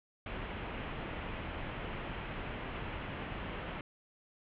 pink low-pass noise, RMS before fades -41 dBFS, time 0.26-3.81 s, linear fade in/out 2 ms, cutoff 3100 Hz, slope 48 dB/octave, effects none

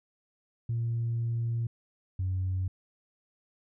sine tone pair in turn, 116.4 / 93.05 Hz, A#2 / F#2, -2 / +10 cents, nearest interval major third, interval 388 cents, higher first, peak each -26 dBFS, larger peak neither, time 0.69-1.67 / 2.19-2.68 s, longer first, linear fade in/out 5 ms, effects tanh soft clip ceiling -24 dBFS

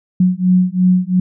sine beating tone pair, 181.3 / 184.2 Hz, F#3 / F#3, -35 / -7 cents, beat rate 2.9 Hz, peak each -13 dBFS, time 0.2-1.2 s, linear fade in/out 5 ms, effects none

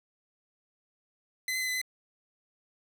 sawtooth tone with pitch steps, 2028 / 2049 / 2026 / 2012 / 2029 Hz, B6 / C7 / B6 / B6 / B6, +45 / -37 / +44 / +32 / +46 cents, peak -26 dBFS, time 1.48-1.815 s, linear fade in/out 2 ms, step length 67 ms, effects none

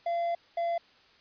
triangle tone pair in turn, 684 / 681.6 Hz, F5 / F5, -36 / -42 cents, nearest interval unison, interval 6 cents, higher first, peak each -25 dBFS, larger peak neither, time 0.06-0.35 / 0.57-0.78 s, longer first, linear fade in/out 5 ms, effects white hiss -60 dBFS RMS until 1.2 s + resampled to 11025 Hz

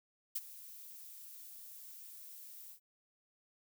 violet noise with ADSR envelope, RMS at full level -35 dBFS, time 0.35-2.8 s, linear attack 11 ms, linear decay 36 ms, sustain -17 dB, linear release 92 ms, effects none

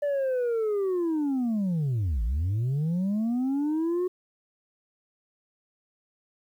sine linear two-way sweep, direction down then up, 587.3 to 50.9 to 369.2 Hz, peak -21 dBFS, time 0.02-4.08 s, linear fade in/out 10 ms, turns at 2.23 s, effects tanh soft clip ceiling -23 dBFS + 10-bit

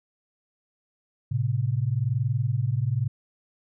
sine tone pair together, 110.91 / 131.9 Hz, A2 / C3, +14 / +14 cents, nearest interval minor third, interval 300 cents, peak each -25 dBFS, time 1.31-3.08 s, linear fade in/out 10 ms, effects none

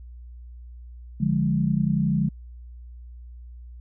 sine chord, D diminished, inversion none, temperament equal with one note detuned, 146.83 / 176.44 / 207.7 Hz, D3 / F3 / Ab3, 0 / +18 / 0 cents, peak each -24 dBFS, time 1.2-2.29 s, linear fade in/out 10 ms, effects added 60 Hz sine -39 dBFS peak until 3.8 s

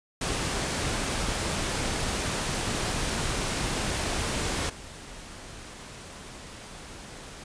pink noise with level steps, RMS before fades -29 / -43 dBFS, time 0.21-7.44 s, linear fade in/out 5 ms, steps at 4.69 s, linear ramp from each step 10 ms, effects resampled to 22050 Hz

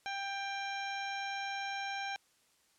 harmonic tone with a mistuned harmonic, 791 Hz, G5, 15 cents sharp, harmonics 1 / 2 / 3 / 4 / 5 / 7 / 8, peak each -39 / -42 / -43 / -49 / -48 / -51 / -55 dBFS, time 0.06-2.16 s, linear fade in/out 0 ms, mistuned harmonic 8, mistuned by +34 cents, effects white hiss -70 dBFS RMS until 2.78 s + low-pass 10000 Hz 12 dB/octave

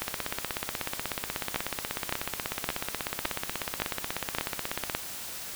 two click trains, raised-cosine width 0.3 ms, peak -13 / -10 dBFS, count 81 / 7, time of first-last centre 0.02-4.898 / 1.56-4.95 s, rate 16.4 / 1.77 Hz, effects white hiss -39 dBFS RMS until 5.55 s

